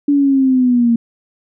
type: linear sweep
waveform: sine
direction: down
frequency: 289.1 to 230 Hz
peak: -9 dBFS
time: 0.08-0.96 s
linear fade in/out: 5 ms
effects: none